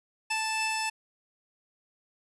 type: tone pair together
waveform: sawtooth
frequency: 880 / 2637 Hz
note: A5 / E7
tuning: 0 / 0 cents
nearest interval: octave + perfect fifth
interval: 1900 cents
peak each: -27 dBFS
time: 0.3-0.9 s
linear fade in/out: 10 ms
effects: resampled to 24000 Hz